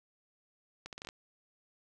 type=accelerating click train; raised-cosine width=0.2 ms; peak=-26 dBFS; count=7; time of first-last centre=0.86-1.089 s; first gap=68 ms; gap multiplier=0.76; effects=none